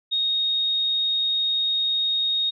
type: tone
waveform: sine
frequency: 3729 Hz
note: A#7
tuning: in tune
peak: -20 dBFS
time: 0.11-2.51 s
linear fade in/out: 20 ms
effects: none